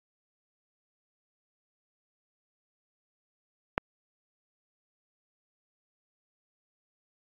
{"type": "click", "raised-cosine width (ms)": 0.5, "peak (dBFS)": -9, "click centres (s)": 3.779, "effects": ["AAC 64 kbps"]}